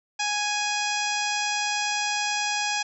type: harmonic tone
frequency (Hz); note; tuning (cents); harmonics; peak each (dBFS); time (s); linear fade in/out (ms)
830.6; G#5; 0; 1 / 2 / 3 / 4 / 5 / 6 / 7 / 8 / 9; -29 / -32 / -30 / -34 / -39 / -33 / -34 / -39 / -39; 0.19-2.83; 10
effects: none

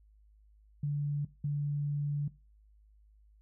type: tone bursts at uneven times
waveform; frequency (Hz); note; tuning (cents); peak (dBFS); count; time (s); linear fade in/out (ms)
sine; 145; D3; -22; -29; 2; 0.83-1.25 / 1.44-2.28; 5
effects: noise-tail reverb RT60 0.3 s tail -19 dB re dry + added 52 Hz sine -59 dBFS peak until 3.41 s

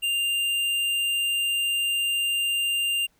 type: tone with tanh clipping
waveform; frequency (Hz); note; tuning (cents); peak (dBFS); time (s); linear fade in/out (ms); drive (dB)
sine; 2794; F7; 0; -24; 0.02-3.07; 20; 14
effects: pink hiss -66 dBFS RMS until 3.19 s

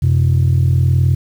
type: tone pair together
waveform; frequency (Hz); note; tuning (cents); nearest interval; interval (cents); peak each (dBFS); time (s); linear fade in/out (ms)
sine; 90.71 / 130; F#2 / C3; -34 / -11; tritone; 623; -11; 0.02-1.15; 10
effects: tanh soft clip ceiling -6 dBFS + 7-bit

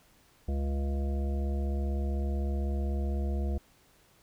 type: harmonic tone with a mistuned harmonic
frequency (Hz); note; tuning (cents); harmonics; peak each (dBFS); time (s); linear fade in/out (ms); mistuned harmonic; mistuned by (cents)
69.4; C#2; +3; 1 / 3 / 5 / 7 / 9 / 10; -28 / -38 / -42 / -45 / -47 / -48; 0.48-3.58; 5; 10; +16
effects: pink hiss -63 dBFS RMS until 4.22 s

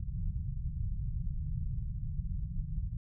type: low-pass noise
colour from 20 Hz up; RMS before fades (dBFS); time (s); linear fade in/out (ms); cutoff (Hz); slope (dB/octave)
pink; -35; 0-2.97; 5; 160; 48
effects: none

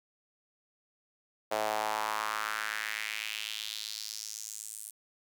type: tone with high-pass filter sweep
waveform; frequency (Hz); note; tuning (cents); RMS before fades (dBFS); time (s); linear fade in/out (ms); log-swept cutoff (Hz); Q
sawtooth; 107.9; A2; -33; -36; 1.51-4.91; 10; 610 to 9500; 2.8
effects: none

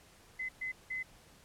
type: tone bursts at uneven times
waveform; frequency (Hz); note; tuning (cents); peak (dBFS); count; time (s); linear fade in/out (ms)
sine; 2036; C7; -48; -35; 3; 0.39-0.49 / 0.61-0.72 / 0.9-1.03; 10
effects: pink hiss -60 dBFS RMS until 1.44 s + low-pass 12000 Hz 12 dB/octave

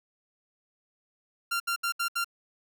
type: tone bursts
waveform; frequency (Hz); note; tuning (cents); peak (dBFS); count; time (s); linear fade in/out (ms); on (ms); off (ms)
sawtooth; 1383; F6; -17; -23; 5; 1.51-2.245; 10; 91; 70
effects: none

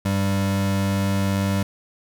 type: tone pair together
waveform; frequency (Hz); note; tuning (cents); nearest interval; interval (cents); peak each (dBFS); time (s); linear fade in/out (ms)
square; 98.19 / 196; G2 / G3; +3 / 0; octave; 1197; -23; 0.05-1.63; 5
effects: none

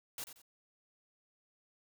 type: noise with echo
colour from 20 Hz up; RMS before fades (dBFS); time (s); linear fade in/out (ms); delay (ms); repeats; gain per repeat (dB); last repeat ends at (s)
white; -42; 0.18-0.24; 2; 89; 2; -10; 0.418
effects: none

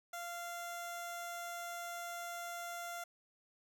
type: tone with notch filter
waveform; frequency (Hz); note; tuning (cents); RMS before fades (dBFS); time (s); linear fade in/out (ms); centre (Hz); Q
15% pulse; 692; F5; -16; -44; 0.13-3.04; 5; 2500; 1.6
effects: none

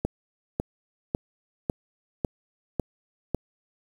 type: click train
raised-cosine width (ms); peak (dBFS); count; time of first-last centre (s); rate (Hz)
2; -11; 7; 0.05-3.347; 1.82
effects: 7-bit

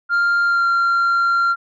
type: tone with pitch glide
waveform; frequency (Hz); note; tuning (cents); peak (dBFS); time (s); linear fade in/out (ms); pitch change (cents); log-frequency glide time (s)
sine; 1396.9 to 1380.1; F6 to F6; 0 to -21; -11; 0.09-1.56; 50; -21; 0.45-0.66
effects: tanh soft clip ceiling -13 dBFS

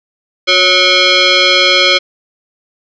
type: tone with frequency modulation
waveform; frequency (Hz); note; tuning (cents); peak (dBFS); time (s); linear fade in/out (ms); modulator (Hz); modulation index
sine; 554.4; C#5; 0; -6; 0.47-1.99; 20; 916; 4.4
effects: none

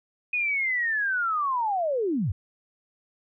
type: linear sweep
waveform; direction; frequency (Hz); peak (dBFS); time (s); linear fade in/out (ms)
sine; down; 2500 to 71.7; -23; 0.33-2.32; 5
effects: none

